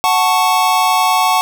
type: chord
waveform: square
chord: F# minor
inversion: none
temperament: equal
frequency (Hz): 740 / 880 / 1108.7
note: F#5 / A5 / C#6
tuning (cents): 0 / 0 / 0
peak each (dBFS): -16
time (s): 0.04-1.41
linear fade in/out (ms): 0
effects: none